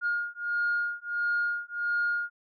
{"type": "beating tone pair", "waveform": "sine", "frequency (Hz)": [1422, 1423.5], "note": ["F6", "F6"], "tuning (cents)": [31, 33], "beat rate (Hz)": 1.5, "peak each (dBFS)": -29, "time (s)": [0.01, 2.3], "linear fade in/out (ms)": 50, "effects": ["tanh soft clip ceiling -20 dBFS"]}